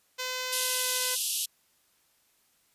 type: tone with pitch glide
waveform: 5% pulse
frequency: 509 to 505.2 Hz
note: C5 to B4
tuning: -48 to +39 cents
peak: -20 dBFS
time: 0.18-1.16 s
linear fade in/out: 20 ms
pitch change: -13 cents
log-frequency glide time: 0.57-0.92 s
type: band-pass noise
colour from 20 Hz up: white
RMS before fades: -31 dBFS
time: 0.52-1.46 s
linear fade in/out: 10 ms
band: 2700 to 13000 Hz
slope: 96 dB/octave
effects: white hiss -68 dBFS RMS until 2.74 s + resampled to 32000 Hz